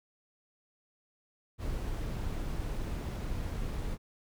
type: noise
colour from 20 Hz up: brown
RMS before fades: -35 dBFS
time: 1.58-3.98 s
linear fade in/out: 50 ms
effects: none